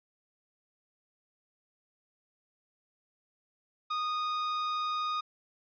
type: tone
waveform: 45% pulse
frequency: 1236 Hz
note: D#6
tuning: 12 cents flat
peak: -30 dBFS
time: 3.9-5.21 s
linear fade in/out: 10 ms
effects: resampled to 11025 Hz